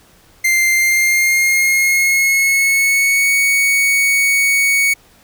45% pulse tone with pitch glide, 2093 to 2230 Hz, C7 to C#7, 0 to +10 cents, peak -11 dBFS, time 0.44-4.94 s, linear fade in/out 10 ms, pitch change +110 cents, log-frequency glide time 0.72-3.32 s, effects pink hiss -49 dBFS RMS until 5.23 s

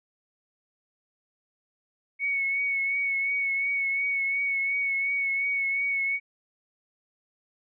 sine tone with vibrato, 2217 Hz, C#7, in tune, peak -24 dBFS, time 2.19-6.2 s, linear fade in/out 50 ms, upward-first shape triangle, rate 2.8 Hz, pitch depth 31 cents each way, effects none

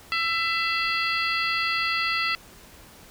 harmonic tone with a mistuned harmonic, 668 Hz, E5, 23 cents sharp, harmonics 2 / 3 / 4 / 5 / 6 / 7, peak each -28 / -28 / -28 / -34 / -34 / -33 dBFS, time 0.12-2.35 s, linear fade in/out 0 ms, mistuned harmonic 6, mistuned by +84 cents, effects pink hiss -49 dBFS RMS until 3.1 s

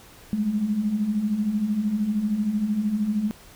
sine beating tone pair, 200.3 / 213.3 Hz, G3 / G#3, +38 / +46 cents, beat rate 13 Hz, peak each -29 / -22 dBFS, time 0.33-3.31 s, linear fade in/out 0 ms, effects pink hiss -49 dBFS RMS until 3.55 s

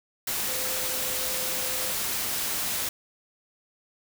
sine tone in noise, 515 Hz, C5, 28 cents flat, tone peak -39 dBFS, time 0.48-1.92 s, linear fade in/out 5 ms, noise white, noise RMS -29 dBFS, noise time 0.27-2.89 s, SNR -13 dB, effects none

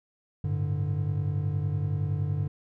triangle chord, G suspended second, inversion none, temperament equal with one note detuned, 98 / 108.67 / 146.83 Hz, G2 / A2 / D3, 0 / -21 / 0 cents, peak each -27 / -32 / -27 dBFS, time 0.44-2.48 s, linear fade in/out 5 ms, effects none

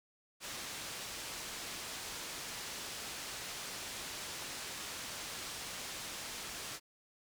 white low-pass noise, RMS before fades -44 dBFS, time 0.4-6.8 s, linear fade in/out 50 ms, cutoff 7100 Hz, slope 12 dB/octave, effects none

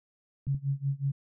clicks, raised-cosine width 5 ms, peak -28 dBFS, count 2, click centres 0.47 / 0.546 s
sine tone with tremolo, 138.59 Hz, C#3, in tune, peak -24 dBFS, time 0.47-1.12 s, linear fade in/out 10 ms, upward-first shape sine, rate 5.4 Hz, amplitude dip 95%
effects none

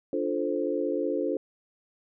sine chord, D minor seventh, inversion none, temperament equal, 293.7 / 349.2 / 440 / 523.3 Hz, D4 / F4 / A4 / C5, 0 / 0 / 0 / 0 cents, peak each -31 dBFS, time 0.13-1.37 s, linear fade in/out 2 ms, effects none

